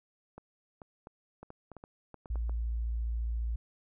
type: clicks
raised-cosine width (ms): 1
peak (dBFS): -32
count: 12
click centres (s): 0.38 / 0.818 / 1.071 / 1.43 / 1.504 / 1.717 / 1.767 / 1.839 / 2.143 / 2.258 / 2.357 / 2.495
type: tone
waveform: sine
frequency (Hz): 57.3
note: A#1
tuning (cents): -29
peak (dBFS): -30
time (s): 2.3-3.56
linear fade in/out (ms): 5
effects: none